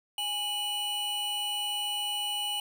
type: tone pair together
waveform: square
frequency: 829.3 / 2953 Hz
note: G#5 / F#7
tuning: -3 / -4 cents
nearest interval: octave + minor seventh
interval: 2199 cents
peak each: -38 / -31 dBFS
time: 0.18-2.6 s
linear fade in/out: 2 ms
effects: none